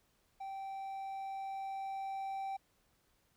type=tone with level ramp; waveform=triangle; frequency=778 Hz; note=G5; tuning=13 cents flat; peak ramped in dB=-39 to -35 dBFS; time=0.4-2.57 s; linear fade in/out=10 ms; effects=pink hiss -74 dBFS RMS until 3.36 s